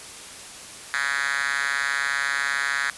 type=tone with high-pass filter; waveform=5% pulse; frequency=140 Hz; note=C#3; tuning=18 cents sharp; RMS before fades=-25 dBFS; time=0.94-2.9 s; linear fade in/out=0 ms; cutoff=1700 Hz; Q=3.6; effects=white hiss -40 dBFS RMS until 2.97 s + resampled to 24000 Hz